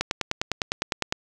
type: click train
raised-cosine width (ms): 0.2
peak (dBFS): -6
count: 12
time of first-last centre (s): 0.01-1.124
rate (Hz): 9.87
effects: none